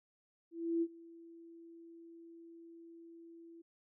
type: tone with ADSR envelope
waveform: sine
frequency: 334 Hz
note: E4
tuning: 23 cents sharp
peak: -29 dBFS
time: 0.51-3.62 s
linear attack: 310 ms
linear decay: 53 ms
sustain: -23 dB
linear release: 10 ms
effects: none